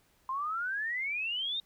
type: exponential sweep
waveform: sine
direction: up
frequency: 1029 to 3743 Hz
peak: -31 dBFS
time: 0.29-1.6 s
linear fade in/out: 2 ms
effects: pink hiss -68 dBFS RMS until 1.65 s